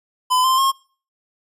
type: tone with pitch steps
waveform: square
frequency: 1011 / 1043 / 1076.1 Hz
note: B5 / C6 / C6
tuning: +40 / -6 / +48 cents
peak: -15 dBFS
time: 0.3-0.72 s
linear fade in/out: 20 ms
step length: 140 ms
effects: noise-tail reverb RT60 0.4 s tail -23 dB re dry + resampled to 32000 Hz